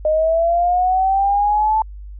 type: linear sweep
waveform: sine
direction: up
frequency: 612 to 880 Hz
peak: -13 dBFS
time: 0.05-1.82 s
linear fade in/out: 2 ms
effects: added 50 Hz sine -31 dBFS peak until 2.19 s